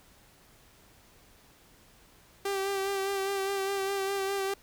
sawtooth tone with vibrato, 392 Hz, G4, in tune, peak -25 dBFS, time 2.45-4.54 s, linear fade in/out 5 ms, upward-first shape sine, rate 4.9 Hz, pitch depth 28 cents each way, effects pink hiss -59 dBFS RMS until 4.62 s

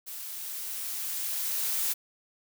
blue noise with level ramp, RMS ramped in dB -40 to -28 dBFS, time 0.06-1.94 s, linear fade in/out 20 ms, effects none

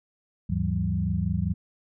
sine tone cluster, 78 / 102.4 / 164.6 / 190.1 Hz, D#2 / G#2 / E3 / F#3, +5 / -24 / -2 / +47 cents, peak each -29 dBFS, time 0.49-1.54 s, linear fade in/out 10 ms, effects none

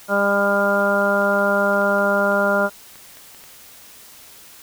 harmonic tone, 200.8 Hz, G3, 42 cents sharp, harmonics 1 / 2 / 3 / 4 / 5 / 6 / 7, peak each -24 / -26 / -19 / -28 / -27 / -29 / -20 dBFS, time 0.08-2.7 s, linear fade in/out 50 ms
clicks, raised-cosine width 0.3 ms, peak -28 dBFS, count 11, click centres 1.219 / 1.336 / 1.388 / 1.735 / 1.817 / 1.985 / 2.319 / 2.957 / 3.171 / 3.347 / 3.439 s
effects white hiss -44 dBFS RMS until 4.62 s

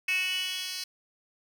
10% pulse tone with high-pass filter sweep, 370 Hz, F#4, in tune, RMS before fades -31 dBFS, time 0.08-0.84 s, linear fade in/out 5 ms, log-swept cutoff 2500 to 3900 Hz, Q 9.2, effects none

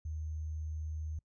sine tone with sample-and-hold, 77.78 Hz, D#2, in tune, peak -36 dBFS, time 0.05-1.19 s, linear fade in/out 5 ms, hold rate 6300 Hz, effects noise-tail reverb RT60 0.1 s tail -26 dB re dry + resampled to 22050 Hz

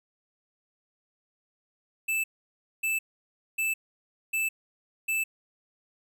square tone bursts, 2637 Hz, E7, in tune, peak -26 dBFS, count 5, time 2.08-5.24 s, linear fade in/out 10 ms, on 160 ms, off 590 ms, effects none

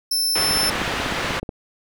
sawtooth tone, 5310 Hz, E8, 12 cents sharp, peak -16 dBFS, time 0.11-0.7 s, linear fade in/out 5 ms
white low-pass noise, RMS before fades -25 dBFS, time 0.35-1.4 s, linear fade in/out 10 ms, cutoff 2400 Hz, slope 12 dB/octave
click train, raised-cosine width 2 ms, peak -15 dBFS, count 17, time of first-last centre 0.51-1.492 s, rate 16.3 Hz
effects none

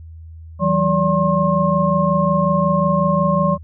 sine tone cluster, 163.9 / 189.4 / 575 / 1069 Hz, E3 / F#3 / D5 / C6, -10 / +41 / -37 / +37 cents, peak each -19 dBFS, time 0.59-3.58 s, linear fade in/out 50 ms, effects added 81 Hz sine -34 dBFS peak until 3.63 s

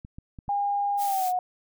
clicks, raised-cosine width 5 ms, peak -28 dBFS, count 4, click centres 0.049 / 0.185 / 0.388 / 0.482 s
sine tone with pitch glide, 810 to 730 Hz, G#5 to F#5, -43 to -24 cents, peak -23 dBFS, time 0.49-1.39 s, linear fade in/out 2 ms, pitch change -181 cents, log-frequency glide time 1.05-1.28 s
blue noise, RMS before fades -36 dBFS, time 0.97-1.33 s, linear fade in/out 50 ms
effects none

